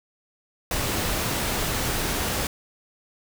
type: noise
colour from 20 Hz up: pink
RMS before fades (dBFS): -26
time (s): 0.71-2.47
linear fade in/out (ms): 2
effects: none